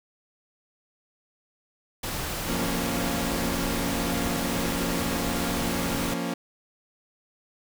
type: noise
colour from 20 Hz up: pink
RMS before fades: -31 dBFS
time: 2.03-6.14 s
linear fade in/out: 5 ms
type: chord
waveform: sawtooth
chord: Bb minor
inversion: second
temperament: equal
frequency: 174.61 / 233.1 / 277.2 Hz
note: F3 / Bb3 / Db4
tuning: 0 / 0 / 0 cents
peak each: -28 dBFS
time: 2.48-6.34 s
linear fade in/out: 5 ms
effects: none